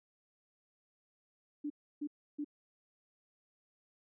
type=tone bursts; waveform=sine; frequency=293.7 Hz; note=D4; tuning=in tune; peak=-35 dBFS; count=3; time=1.64-2.446 s; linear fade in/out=10 ms; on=62 ms; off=310 ms; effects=none